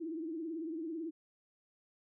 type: tone with vibrato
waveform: sine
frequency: 324 Hz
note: E4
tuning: 30 cents flat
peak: -37 dBFS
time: 0-1.11 s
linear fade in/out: 20 ms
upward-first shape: triangle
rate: 18 Hz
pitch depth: 120 cents each way
effects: none